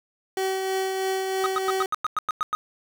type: tone with tremolo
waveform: 30% pulse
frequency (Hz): 381.1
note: G4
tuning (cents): -49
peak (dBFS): -20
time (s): 0.37-1.86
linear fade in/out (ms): 2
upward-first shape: triangle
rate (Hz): 3.1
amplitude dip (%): 35
type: tone bursts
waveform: triangle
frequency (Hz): 1254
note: D#6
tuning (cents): +13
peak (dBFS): -19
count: 10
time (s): 1.44-2.55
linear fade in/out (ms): 0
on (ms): 21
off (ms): 100
effects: none